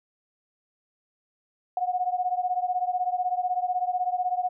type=beating tone pair; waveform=sine; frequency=722 / 738 Hz; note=F#5 / F#5; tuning=-43 / -5 cents; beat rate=16 Hz; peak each=-26 / -28 dBFS; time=1.77-4.49 s; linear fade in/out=2 ms; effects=none